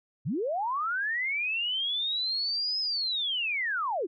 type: linear two-way sweep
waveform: sine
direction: up then down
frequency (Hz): 102.1 to 5150 to 293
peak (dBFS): -27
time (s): 0.25-4.07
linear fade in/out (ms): 20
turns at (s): 2.8
effects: none